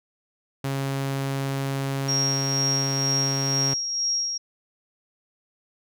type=tone; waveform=sawtooth; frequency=136.7 Hz; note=C#3; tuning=24 cents flat; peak=-21 dBFS; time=0.64-3.74 s; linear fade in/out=5 ms
type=tone with tremolo; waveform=sine; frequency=5600 Hz; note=F8; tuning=4 cents sharp; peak=-21 dBFS; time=2.08-4.38 s; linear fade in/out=10 ms; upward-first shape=sine; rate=2.1 Hz; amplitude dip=45%
effects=none